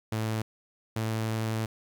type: tone pair in turn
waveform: sawtooth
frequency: 110.1 / 111.06 Hz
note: A2 / A2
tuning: +2 / +17 cents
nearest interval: unison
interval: 15 cents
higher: second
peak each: -24 dBFS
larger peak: neither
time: 0.12-0.42 / 0.96-1.66 s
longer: second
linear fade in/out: 5 ms
effects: 11-bit